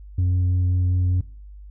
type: tone with tanh clipping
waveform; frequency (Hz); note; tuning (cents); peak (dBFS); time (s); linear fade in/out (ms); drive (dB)
sine; 90.5; F#2; -38; -18; 0.18-1.21; 5; 3
effects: noise-tail reverb RT60 0.4 s tail -17 dB re dry + added 50 Hz sine -38 dBFS peak until 1.7 s